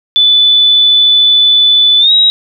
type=tone with pitch glide; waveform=sine; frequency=3487 to 3825 Hz; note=A7 to A#7; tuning=-16 to +44 cents; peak=-4 dBFS; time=0.16-2.3 s; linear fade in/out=0 ms; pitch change=+160 cents; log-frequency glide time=1.99-2.12 s; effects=none